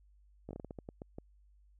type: slowing click train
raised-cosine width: 2 ms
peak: -30 dBFS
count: 11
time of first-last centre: 0.49-1.185 s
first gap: 18 ms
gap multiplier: 1.28
effects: added 50 Hz sine -61 dBFS peak until 1.79 s